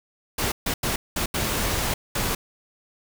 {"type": "noise bursts at uneven times", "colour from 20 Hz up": "pink", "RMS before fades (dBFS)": -25, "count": 6, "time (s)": [[0.38, 0.52], [0.66, 0.74], [0.83, 0.96], [1.16, 1.26], [1.34, 1.94], [2.15, 2.35]], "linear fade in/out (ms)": 5, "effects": []}